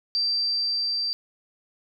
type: tone with level ramp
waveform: sine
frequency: 4690 Hz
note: D8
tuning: 3 cents flat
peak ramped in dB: -21 to -24 dBFS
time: 0.15-1.13 s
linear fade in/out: 0 ms
effects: 10-bit